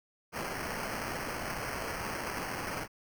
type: noise with sample-and-hold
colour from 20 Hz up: violet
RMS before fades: -37 dBFS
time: 0.32-2.88 s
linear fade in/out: 50 ms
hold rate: 3675 Hz
effects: none